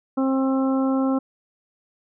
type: harmonic tone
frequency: 265.9 Hz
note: C4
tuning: 28 cents sharp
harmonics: 1 / 2 / 3 / 4 / 5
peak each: -19 / -27 / -32 / -34 / -34 dBFS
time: 0.17-1.19 s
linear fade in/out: 10 ms
effects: none